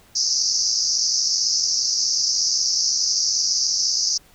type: band-pass noise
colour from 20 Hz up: pink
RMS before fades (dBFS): -21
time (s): 0.15-4.18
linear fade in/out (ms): 10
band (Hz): 4800 to 6200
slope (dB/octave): 96
effects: pink hiss -53 dBFS RMS until 4.34 s